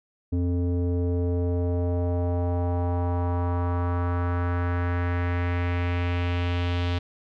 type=tone with low-pass filter sweep; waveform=square; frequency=87.8 Hz; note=F2; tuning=10 cents sharp; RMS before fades=-25 dBFS; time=0.32-6.99 s; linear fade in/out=10 ms; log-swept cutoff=330 to 3500 Hz; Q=2.3; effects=none